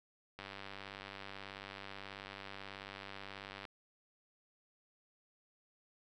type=click train; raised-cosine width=0.3 ms; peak=-30 dBFS; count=322; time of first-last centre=0.39-3.652 s; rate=98.4 Hz; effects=none